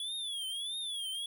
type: tone with vibrato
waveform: square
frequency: 3381 Hz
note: G#7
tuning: 30 cents sharp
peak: -36 dBFS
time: 0-1.26 s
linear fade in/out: 2 ms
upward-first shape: triangle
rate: 1.6 Hz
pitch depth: 170 cents each way
effects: none